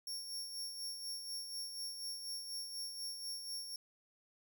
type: tone with tremolo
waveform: sawtooth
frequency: 5500 Hz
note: F8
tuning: 27 cents flat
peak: -37 dBFS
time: 0.07-3.76 s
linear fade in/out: 2 ms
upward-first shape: sine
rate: 4.1 Hz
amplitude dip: 50%
effects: 12-bit